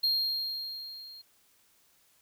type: tone with level ramp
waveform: triangle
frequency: 4224 Hz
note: C8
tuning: 16 cents sharp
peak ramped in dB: -22 to -45 dBFS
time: 0.03-1.22 s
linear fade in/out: 10 ms
effects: white hiss -66 dBFS RMS until 2.21 s